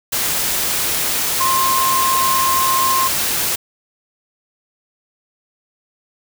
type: tone in noise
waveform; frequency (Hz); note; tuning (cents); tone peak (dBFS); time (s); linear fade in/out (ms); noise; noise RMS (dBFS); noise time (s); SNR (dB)
sine; 1057; C6; +17; -15; 1.4-3.08; 10; white; -19; 0.12-3.56; +1
effects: none